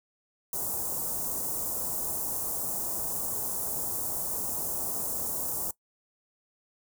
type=band-stop noise; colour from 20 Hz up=white; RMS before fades=-32 dBFS; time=0.53-5.71 s; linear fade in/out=2 ms; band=980 to 7300 Hz; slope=24 dB/octave; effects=noise-tail reverb RT60 0.1 s tail -21 dB re dry